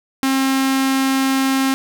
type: tone with notch filter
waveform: sawtooth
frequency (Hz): 267.4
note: C4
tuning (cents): +38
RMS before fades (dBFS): -17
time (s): 0.23-1.74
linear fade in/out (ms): 0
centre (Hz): 560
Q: 2
effects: none